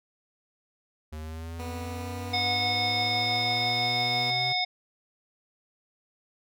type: linear sweep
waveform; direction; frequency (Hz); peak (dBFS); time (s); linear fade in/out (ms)
square; up; 76.7 to 129.6; -36; 1.12-4.53; 10
type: tone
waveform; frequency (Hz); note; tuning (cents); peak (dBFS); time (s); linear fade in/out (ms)
15% pulse; 245; B3; -14; -30; 1.59-4.31; 10
type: harmonic tone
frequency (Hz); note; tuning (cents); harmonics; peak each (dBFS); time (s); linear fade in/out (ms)
729; F#5; -26; 1 / 3 / 5 / 7; -30 / -30 / -30 / -30; 2.33-4.65; 10
effects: none